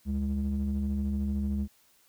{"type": "ring-modulated tone", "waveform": "triangle", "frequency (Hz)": 66.2, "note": "C2", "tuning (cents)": 21, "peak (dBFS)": -22, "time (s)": [0.05, 1.68], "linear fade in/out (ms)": 50, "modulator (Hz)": 139, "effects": ["white hiss -64 dBFS RMS until 2.08 s"]}